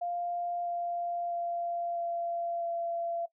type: tone with pitch steps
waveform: sine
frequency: 698.5 / 694.1 / 689.7 / 685.3 / 681 Hz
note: F5 / F5 / F5 / F5 / F5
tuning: 0 / -11 / -22 / -33 / -44 cents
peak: -31 dBFS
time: 0.01-3.26 s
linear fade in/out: 10 ms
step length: 650 ms
effects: noise-tail reverb RT60 0.1 s tail -17 dB re dry